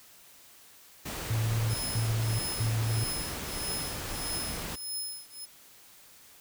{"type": "noise", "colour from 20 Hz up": "pink", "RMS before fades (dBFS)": -37, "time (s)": [1.05, 4.76], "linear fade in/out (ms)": 10}
{"type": "tone bursts", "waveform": "sine", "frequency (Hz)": 111.9, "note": "A2", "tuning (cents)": 30, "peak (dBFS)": -26, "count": 3, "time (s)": [1.3, 3.04], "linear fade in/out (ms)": 5, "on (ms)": 440, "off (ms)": 210}
{"type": "tone with tremolo", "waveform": "5% pulse", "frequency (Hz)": 5160, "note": "E8", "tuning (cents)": -38, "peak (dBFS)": -26, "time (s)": [1.69, 5.46], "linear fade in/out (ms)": 20, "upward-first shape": "triangle", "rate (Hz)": 1.6, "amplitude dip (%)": 100}
{"effects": ["white hiss -55 dBFS RMS until 6.4 s"]}